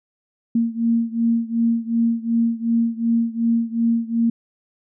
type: beating tone pair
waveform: sine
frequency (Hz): 230 / 232.7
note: A#3 / A#3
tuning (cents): -23 / -3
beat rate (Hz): 2.7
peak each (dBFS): -19 / -21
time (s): 0.55-4.3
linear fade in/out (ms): 5
effects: none